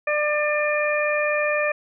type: harmonic tone with a mistuned harmonic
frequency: 596 Hz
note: D5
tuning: 25 cents sharp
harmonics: 1 / 2 / 3 / 4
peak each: -22 / -29 / -26 / -26 dBFS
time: 0.07-1.72 s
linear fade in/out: 5 ms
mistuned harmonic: 4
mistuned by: +20 cents
effects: none